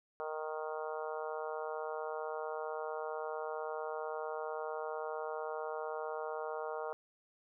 harmonic tone, 155.56 Hz, D#3, in tune, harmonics 3 / 4 / 5 / 6 / 7 / 8 / 9, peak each -41 / -43 / -45 / -47 / -48 / -49 / -50 dBFS, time 0.2-6.93 s, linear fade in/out 0 ms, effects none

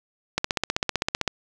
click train, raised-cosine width 0.2 ms, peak -5 dBFS, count 15, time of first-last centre 0.38-1.277 s, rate 15.6 Hz, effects none

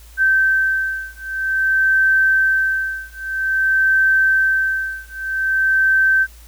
sine beating tone pair, 1551 / 1551.51 Hz, G6 / G6, -19 / -18 cents, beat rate 0.51 Hz, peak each -17 dBFS, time 0.17-6.27 s, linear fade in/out 50 ms, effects added 56 Hz sine -40 dBFS peak until 6.47 s + white hiss -48 dBFS RMS until 6.47 s

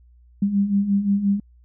sine beating tone pair, 196 / 201.7 Hz, G3 / G3, 0 / +50 cents, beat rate 5.7 Hz, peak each -24 / -18 dBFS, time 0.42-1.4 s, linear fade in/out 5 ms, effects added 60 Hz sine -49 dBFS peak until 1.64 s

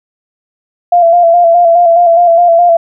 sine tone with vibrato, 686 Hz, F5, 31 cents flat, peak -3 dBFS, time 0.92-2.77 s, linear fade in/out 5 ms, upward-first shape square, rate 4.8 Hz, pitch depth 38 cents each way, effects none

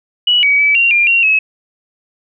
sine tone with pitch steps, 2935 / 2267 / 2297 / 2760 / 2397 / 2750 / 2575 Hz, F#7 / C#7 / D7 / F7 / D7 / F7 / E7, -15 / +38 / -39 / -21 / +35 / -27 / -41 cents, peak -8 dBFS, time 0.27-1.39 s, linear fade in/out 5 ms, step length 160 ms, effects none

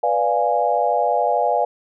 sine chord, B diminished seventh, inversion none, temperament equal, 493.9 / 587.3 / 698.5 / 830.6 Hz, B4 / D5 / F5 / Ab5, 0 / 0 / 0 / 0 cents, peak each -23 / -22 / -20 / -21 dBFS, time 0.03-1.65 s, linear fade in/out 5 ms, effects none

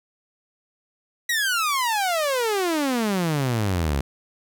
sawtooth exponential sweep, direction down, 1955 to 65.41 Hz, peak -17 dBFS, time 1.29-4.01 s, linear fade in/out 5 ms, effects none

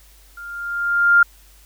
sine tone with level ramp, 1400 Hz, F6, 4 cents sharp, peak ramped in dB -33 to -7 dBFS, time 0.37-1.23 s, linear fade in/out 5 ms, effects added 50 Hz sine -48 dBFS peak until 1.65 s + white hiss -52 dBFS RMS until 1.65 s

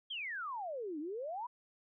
sine exponential two-way sweep, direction down then up, 3322 to 286.9 to 1016 Hz, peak -38 dBFS, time 0.1-1.47 s, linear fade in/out 10 ms, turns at 0.99 s, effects none

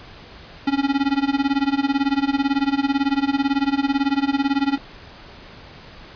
square tone with tremolo, 277.2 Hz, C#4, in tune, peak -15 dBFS, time 0.67-4.78 s, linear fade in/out 5 ms, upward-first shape sine, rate 18 Hz, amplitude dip 90%, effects pink hiss -42 dBFS RMS until 6.15 s + resampled to 11025 Hz

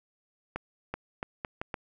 accelerating click train, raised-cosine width 0.5 ms, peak -18 dBFS, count 6, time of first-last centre 0.56-1.742 s, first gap 380 ms, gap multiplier 0.76, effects none

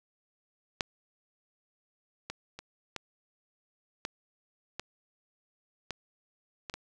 clicks, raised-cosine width 0.2 ms, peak -11 / -19 / -25 / -18 / -16 / -18 / -18 / -21 / -20 dBFS, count 9, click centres 0.808 / 2.3 / 2.59 / 2.963 / 4.051 / 4.796 / 5.907 / 6.698 / 6.74 s, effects none

